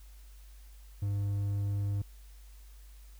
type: tone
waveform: triangle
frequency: 100.7 Hz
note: G2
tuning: 47 cents sharp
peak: -27 dBFS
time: 1.02-2.02 s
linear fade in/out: 5 ms
effects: added 50 Hz sine -49 dBFS peak until 3.19 s + white hiss -63 dBFS RMS until 3.19 s